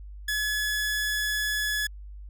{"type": "tone", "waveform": "sawtooth", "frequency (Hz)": 1702, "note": "G#6", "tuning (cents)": 42, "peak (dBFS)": -22, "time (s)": [0.28, 1.87], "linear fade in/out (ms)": 5, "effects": ["added 50 Hz sine -39 dBFS peak until 2.29 s"]}